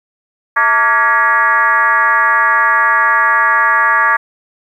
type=tone with frequency modulation; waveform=sine; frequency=1410 Hz; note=F6; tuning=16 cents sharp; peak=-8 dBFS; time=0.56-4.17 s; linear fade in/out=10 ms; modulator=254 Hz; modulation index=1.9; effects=8-bit